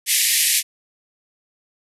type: band-pass noise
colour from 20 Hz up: white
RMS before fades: -18 dBFS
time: 0.06-0.63 s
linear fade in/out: 50 ms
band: 1800 to 13000 Hz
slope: 96 dB/octave
effects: none